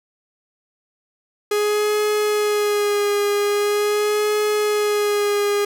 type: tone with vibrato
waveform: 45% pulse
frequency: 415.3 Hz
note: G#4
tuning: in tune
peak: -17 dBFS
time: 1.51-5.65 s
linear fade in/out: 5 ms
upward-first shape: sine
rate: 0.43 Hz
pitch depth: 26 cents each way
effects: none